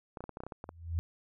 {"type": "clicks", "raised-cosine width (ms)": 1, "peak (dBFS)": -27, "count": 11, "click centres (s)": [0.172, 0.206, 0.24, 0.293, 0.371, 0.404, 0.436, 0.466, 0.522, 0.641, 0.691]}
{"type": "tone with exponential growth", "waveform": "sine", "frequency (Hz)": 83.6, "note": "E2", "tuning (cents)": 25, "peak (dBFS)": -26, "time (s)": [0.64, 0.99], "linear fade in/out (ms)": 0, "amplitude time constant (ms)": 76}
{"effects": []}